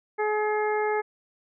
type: harmonic tone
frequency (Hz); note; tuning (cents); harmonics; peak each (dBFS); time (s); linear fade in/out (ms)
424.2; G#4; +37; 1 / 2 / 3 / 4 / 5; -25 / -28 / -36 / -35 / -35; 0.18-1.02; 20
effects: none